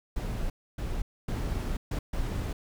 brown noise bursts at uneven times, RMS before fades -31 dBFS, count 5, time 0.16-0.5 / 0.78-1.02 / 1.28-1.77 / 1.91-1.99 / 2.13-2.53 s, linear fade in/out 5 ms, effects none

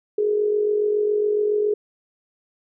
sine tone with amplitude modulation, 419 Hz, G#4, 15 cents sharp, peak -15 dBFS, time 0.18-1.74 s, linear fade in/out 5 ms, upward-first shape sine, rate 47.2 Hz, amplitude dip 55%, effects none

